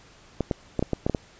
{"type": "clicks", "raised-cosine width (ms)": 2, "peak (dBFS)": -10, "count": 8, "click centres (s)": [0.407, 0.512, 0.793, 0.826, 0.933, 1.065, 1.097, 1.148], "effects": ["pink hiss -53 dBFS RMS until 1.39 s", "resampled to 16000 Hz"]}